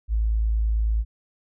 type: tone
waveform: sine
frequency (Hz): 54.6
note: A1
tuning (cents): -13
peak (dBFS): -19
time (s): 0.08-1.05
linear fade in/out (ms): 50
effects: none